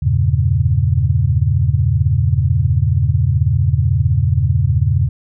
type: chord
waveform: sine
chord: E diminished seventh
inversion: none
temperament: equal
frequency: 82.41 / 98 / 116.54 / 138.59 Hz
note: E2 / G2 / Bb2 / Db3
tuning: 0 / 0 / 0 / 0 cents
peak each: -17 dBFS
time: 0.02-5.09 s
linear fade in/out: 10 ms
effects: none